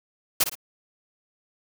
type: noise with echo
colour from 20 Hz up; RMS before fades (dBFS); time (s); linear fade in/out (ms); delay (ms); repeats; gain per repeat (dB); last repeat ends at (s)
white; -19; 0.4-0.44; 10; 57; 2; -9; 0.554
effects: none